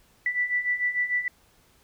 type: beating tone pair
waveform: sine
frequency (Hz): 1967 / 1973.7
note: B6 / B6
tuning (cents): -7 / -2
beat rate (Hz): 6.7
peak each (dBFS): -29 / -25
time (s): 0.26-1.28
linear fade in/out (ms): 2
effects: pink hiss -61 dBFS RMS until 1.83 s